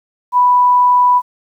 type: tone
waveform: sine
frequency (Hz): 987.8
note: B5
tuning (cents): 0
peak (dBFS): -7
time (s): 0.32-1.22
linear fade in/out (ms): 50
effects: 8-bit